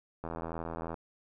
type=click train; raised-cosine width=1 ms; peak=-24 dBFS; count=59; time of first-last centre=0.24-0.942 s; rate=82.6 Hz; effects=none